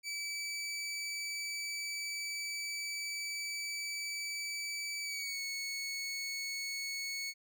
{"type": "tone with pitch glide", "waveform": "20% pulse", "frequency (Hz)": [2303, 2209], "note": ["D7", "C#7"], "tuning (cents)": [-34, -7], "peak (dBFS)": -32, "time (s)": [0.03, 7.34], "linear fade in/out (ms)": 50, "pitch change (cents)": -73, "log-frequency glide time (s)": [5.02, 5.41], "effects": []}